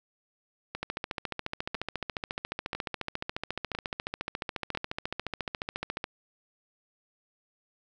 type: two click trains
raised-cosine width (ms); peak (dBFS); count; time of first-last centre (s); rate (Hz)
0.3; -18 / -16; 5 / 75; 0.75-4.75 / 0.83-6.041; 1 / 14.2
effects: none